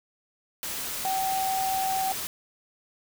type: tone in noise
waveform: sine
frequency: 765 Hz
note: G5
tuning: 42 cents flat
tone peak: -25 dBFS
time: 1.05-2.12 s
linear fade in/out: 0 ms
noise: white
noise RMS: -33 dBFS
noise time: 0.63-2.27 s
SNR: +5 dB
effects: none